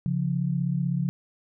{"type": "tone pair together", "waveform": "sine", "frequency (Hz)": [138.59, 174.61], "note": ["C#3", "F3"], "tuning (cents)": [0, 0], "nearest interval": "major third", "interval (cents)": 400, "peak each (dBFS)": -26, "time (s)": [0.06, 1.09], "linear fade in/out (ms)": 0, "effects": []}